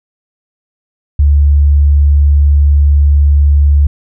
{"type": "tone", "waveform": "sine", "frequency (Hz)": 72.1, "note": "D2", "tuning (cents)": -31, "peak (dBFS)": -4, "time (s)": [1.19, 3.87], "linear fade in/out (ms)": 5, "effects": []}